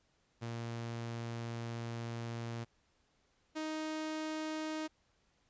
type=tone pair in turn; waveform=sawtooth; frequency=116.54 / 312.2 Hz; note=A#2 / D#4; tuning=0 / +6 cents; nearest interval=octave + perfect fourth; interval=1706 cents; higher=second; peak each=-35 / -33 dBFS; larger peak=second; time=0.41-2.65 / 3.55-4.88 s; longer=first; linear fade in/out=20 ms; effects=pink hiss -74 dBFS RMS until 5.49 s + resampled to 16000 Hz